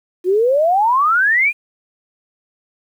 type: exponential sweep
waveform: sine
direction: up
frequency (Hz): 349.2 to 2494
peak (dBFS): -11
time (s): 0.24-1.53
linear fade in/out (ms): 50
effects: 8-bit